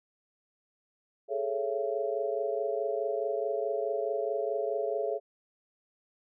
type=chord; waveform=sine; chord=A major seventh; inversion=third; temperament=equal with one note detuned; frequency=415.3 / 440 / 554.4 / 673.5 Hz; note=G#4 / A4 / C#5 / E5; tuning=0 / 0 / 0 / +37 cents; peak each=-34 dBFS; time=1.28-5.2 s; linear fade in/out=50 ms; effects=none